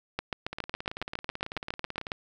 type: two click trains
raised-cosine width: 0.3 ms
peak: -14 / -20 dBFS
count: 15 / 29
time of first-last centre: 0.19-2.118 / 0.53-2.068 s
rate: 7.26 / 18.2 Hz
effects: none